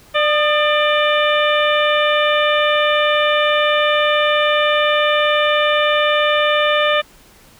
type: harmonic tone with a mistuned harmonic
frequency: 595 Hz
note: D5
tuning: 22 cents sharp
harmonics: 1 / 2 / 3 / 4 / 5 / 6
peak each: -16 / -19 / -21 / -22 / -23 / -24 dBFS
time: 0.14-7.02 s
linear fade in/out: 20 ms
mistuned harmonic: 2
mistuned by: +49 cents
effects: pink hiss -47 dBFS RMS until 7.59 s